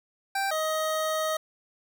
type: tone pair in turn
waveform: 25% pulse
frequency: 784 / 628.4 Hz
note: G5 / D#5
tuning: 0 / +17 cents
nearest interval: major third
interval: 383 cents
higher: first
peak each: -22 dBFS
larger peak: neither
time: 0.35-0.51 / 0.51-1.37 s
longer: second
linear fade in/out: 5 ms
effects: none